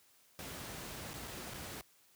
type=noise with dropouts; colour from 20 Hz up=pink; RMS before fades=-45 dBFS; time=0.39-1.81 s; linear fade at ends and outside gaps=0 ms; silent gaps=1.133-1.139 / 1.275-1.279 / 1.537-1.542 s; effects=white hiss -67 dBFS RMS until 2.15 s + high-pass 60 Hz 12 dB/octave